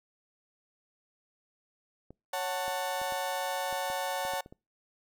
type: clicks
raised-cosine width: 2 ms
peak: -34 dBFS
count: 10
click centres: 2.106 / 2.68 / 3.016 / 3.123 / 3.727 / 3.901 / 4.251 / 4.336 / 4.461 / 4.525 s
type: chord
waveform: 35% pulse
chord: F# minor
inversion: second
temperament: just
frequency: 555 / 740 / 888 Hz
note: C#5 / F#5 / A5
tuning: +2 / 0 / +16 cents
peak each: -34 dBFS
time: 2.33-4.41 s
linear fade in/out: 5 ms
effects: noise-tail reverb RT60 0.3 s tail -26 dB re dry